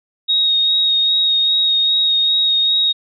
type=tone with vibrato; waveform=sine; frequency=3753 Hz; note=A#7; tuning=11 cents sharp; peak=-12 dBFS; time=0.28-2.93 s; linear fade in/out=20 ms; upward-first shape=sine; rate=2.5 Hz; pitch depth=17 cents each way; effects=none